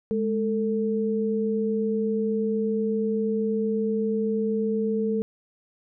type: tone pair together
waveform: sine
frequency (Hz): 210.1 / 445.9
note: G#3 / A4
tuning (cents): +20 / +23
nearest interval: octave + minor second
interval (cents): 1303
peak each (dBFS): -25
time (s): 0.11-5.22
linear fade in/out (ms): 0
effects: none